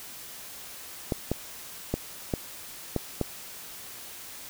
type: clicks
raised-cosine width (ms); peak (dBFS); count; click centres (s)
2; -12; 6; 1.122 / 1.316 / 1.94 / 2.338 / 2.963 / 3.213
effects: white hiss -43 dBFS RMS until 4.49 s